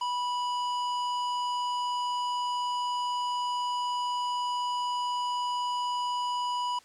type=tone with tanh clipping; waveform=sine; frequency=982 Hz; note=B5; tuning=10 cents flat; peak=-30 dBFS; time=0.01-6.79 s; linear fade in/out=5 ms; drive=17 dB; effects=white hiss -57 dBFS RMS until 6.84 s + low-pass 7000 Hz 12 dB/octave